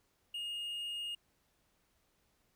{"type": "tone", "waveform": "triangle", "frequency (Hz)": 2849, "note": "F7", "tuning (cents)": 34, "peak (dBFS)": -36, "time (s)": [0.34, 1.15], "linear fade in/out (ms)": 5, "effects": ["pink hiss -75 dBFS RMS until 2.55 s"]}